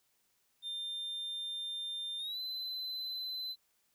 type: tone with pitch glide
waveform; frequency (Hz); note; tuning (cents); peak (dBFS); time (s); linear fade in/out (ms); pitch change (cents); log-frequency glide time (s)
triangle; 3600 to 4041; A7 to B7; +39 to +39; -36; 0.62-3.56; 50; +200; 2.18-2.39
effects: white hiss -75 dBFS RMS until 3.94 s